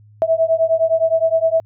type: beating tone pair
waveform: sine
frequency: 647 / 656.7 Hz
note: E5 / E5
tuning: -32 / -7 cents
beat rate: 9.7 Hz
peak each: -16 dBFS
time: 0.22-1.6 s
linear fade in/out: 0 ms
effects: added 105 Hz sine -44 dBFS peak until 1.65 s